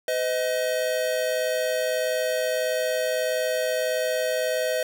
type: tone pair together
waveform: square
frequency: 508 / 629.6 Hz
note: B4 / D#5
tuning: +49 / +20 cents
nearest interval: major third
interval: 371 cents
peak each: -27 / -26 dBFS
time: 0.08-4.83 s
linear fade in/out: 2 ms
effects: none